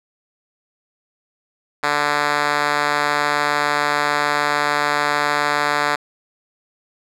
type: tone with band-pass filter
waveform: 5% pulse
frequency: 146.83 Hz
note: D3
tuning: in tune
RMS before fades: -19 dBFS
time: 1.83-5.96 s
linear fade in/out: 10 ms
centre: 1700 Hz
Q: 0.53
effects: none